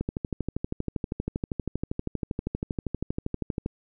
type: click train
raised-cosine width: 3 ms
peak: -15 dBFS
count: 47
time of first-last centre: 0.01-3.661 s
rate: 12.6 Hz
effects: none